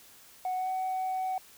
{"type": "tone with pitch glide", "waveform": "sine", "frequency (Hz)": [740, 750.8], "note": ["F#5", "F#5"], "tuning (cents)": [0, 25], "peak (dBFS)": -27, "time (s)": [0.45, 1.38], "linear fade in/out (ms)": 2, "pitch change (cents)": 25, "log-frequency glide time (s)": [0.56, 0.69], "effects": ["tanh soft clip ceiling -27 dBFS", "white hiss -55 dBFS RMS until 1.57 s"]}